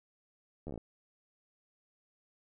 slowing click train, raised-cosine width 2 ms, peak -29 dBFS, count 8, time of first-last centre 0.67-0.777 s, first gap 12 ms, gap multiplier 1.08, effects none

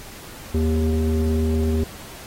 square tone with low-pass filter, 79 Hz, D#2, 27 cents sharp, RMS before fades -20 dBFS, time 0.54-1.84 s, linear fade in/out 5 ms, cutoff 340 Hz, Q 5.5, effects pink hiss -40 dBFS RMS until 2.26 s + AAC 48 kbps

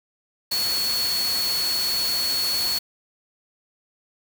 sine tone in noise, 4387 Hz, C#8, 19 cents flat, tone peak -22 dBFS, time 0.51-2.79 s, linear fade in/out 10 ms, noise white, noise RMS -29 dBFS, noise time 0.51-2.79 s, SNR +4 dB, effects none

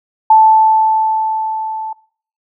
sine tone with level ramp, 877 Hz, A5, 6 cents flat, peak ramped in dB -3 to -21 dBFS, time 0.3-1.93 s, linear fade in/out 5 ms, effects noise-tail reverb RT60 0.5 s tail -21 dB re dry

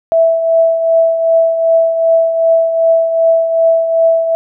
sine tone with tremolo, 658 Hz, E5, 3 cents flat, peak -5 dBFS, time 0.12-4.35 s, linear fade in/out 0 ms, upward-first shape triangle, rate 2.6 Hz, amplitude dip 60%, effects none

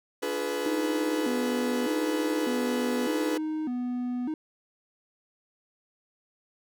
40% pulse chord, D diminished seventh, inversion none, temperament equal with one note detuned, 293.7 / 349.2 / 423.8 / 493.9 Hz, D4 / F4 / Ab4 / Cb5, 0 / 0 / +35 / 0 cents, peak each -36 / -36 / -32 / -31 dBFS, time 0.22-3.38 s, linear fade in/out 10 ms
triangle tone with vibrato, 277.2 Hz, C#4, in tune, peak -26 dBFS, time 0.66-4.34 s, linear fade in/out 2 ms, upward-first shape square, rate 0.83 Hz, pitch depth 200 cents each way
effects none

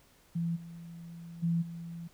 sine tone with level steps, 168.4 Hz, E3, 37 cents sharp, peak -29 / -43 / -26 / -39 dBFS, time 0.35-2.08 s, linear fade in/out 10 ms, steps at 0.55 / 1.42 / 1.61 s, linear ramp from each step 20 ms, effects pink hiss -63 dBFS RMS until 2.13 s

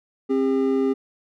triangle tone pair together, 266.3 / 402.1 Hz, C4 / G4, +31 / +44 cents, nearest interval perfect fifth, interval 713 cents, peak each -19 dBFS, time 0.29-0.94 s, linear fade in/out 20 ms, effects none

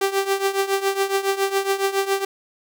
sawtooth tone with tremolo, 391.5 Hz, G4, 2 cents flat, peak -12 dBFS, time 0.01-2.25 s, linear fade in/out 5 ms, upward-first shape triangle, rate 7.2 Hz, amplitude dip 85%, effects none

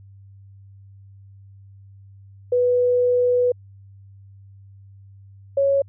sine tone pair in turn, 492.9 / 553.3 Hz, B4 / C#5, -3 / -3 cents, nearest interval major second, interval 200 cents, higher second, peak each -15 dBFS, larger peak neither, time 2.52-3.52 / 5.57-5.82 s, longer first, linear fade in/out 5 ms, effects added 98 Hz sine -43 dBFS peak until 5.88 s

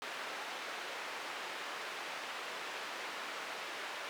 white band-pass noise, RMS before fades -43 dBFS, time 0.02-4.09 s, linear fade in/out 0 ms, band 430 to 2400 Hz, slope 12 dB/octave, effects none

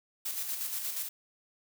blue noise with tremolo, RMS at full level -34 dBFS, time 0.25-1.09 s, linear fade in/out 10 ms, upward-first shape square, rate 8.4 Hz, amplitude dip 40%, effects none

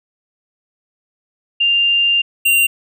sine / square tone pair in turn, 2794 / 2773 Hz, F7 / F7, 0 / -13 cents, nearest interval unison, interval 13 cents, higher first, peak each -11 dBFS, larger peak neither, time 1.6-2.22 / 2.45-2.67 s, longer first, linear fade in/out 10 ms, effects none

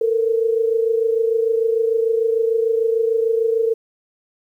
sine tone pair together, 448.8 / 475.5 Hz, A4 / A#4, +34 / +34 cents, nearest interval minor second, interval 100 cents, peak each -16 / -22 dBFS, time 0.01-3.74 s, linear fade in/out 5 ms, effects 9-bit

